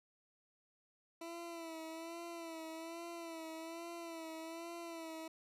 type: tone with vibrato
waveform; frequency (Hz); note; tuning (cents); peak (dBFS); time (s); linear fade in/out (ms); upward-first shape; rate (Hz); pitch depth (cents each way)
20% pulse; 330.8; E4; +6; -40; 1.21-5.28; 5; sine; 1.2; 51
effects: resampled to 32000 Hz